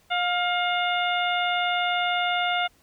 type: harmonic tone with a mistuned harmonic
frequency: 712 Hz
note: F5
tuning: 33 cents sharp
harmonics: 1 / 2 / 3 / 4 / 5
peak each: -25 / -28 / -30 / -31 / -32 dBFS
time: 0.1-2.68 s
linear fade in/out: 20 ms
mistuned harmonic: 2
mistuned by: -26 cents
effects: pink hiss -61 dBFS RMS until 2.82 s